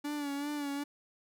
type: tone with vibrato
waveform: 45% pulse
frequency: 288.1 Hz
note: D4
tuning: 33 cents flat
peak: -34 dBFS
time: 0.04-0.84 s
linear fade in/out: 10 ms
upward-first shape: sine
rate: 2.6 Hz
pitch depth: 47 cents each way
effects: none